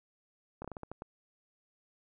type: slowing click train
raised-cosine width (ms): 1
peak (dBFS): -27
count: 8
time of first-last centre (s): 0.62-1.021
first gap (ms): 25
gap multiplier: 1.27
effects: none